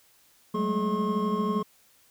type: tone cluster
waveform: triangle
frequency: 188.4 / 205.9 / 218.5 / 424.4 / 1076 Hz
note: F#3 / G#3 / A3 / G#4 / C6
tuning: +32 / -15 / -12 / +38 / +48 cents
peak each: -29 dBFS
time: 0.54-1.63 s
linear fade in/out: 10 ms
effects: white hiss -61 dBFS RMS until 2.1 s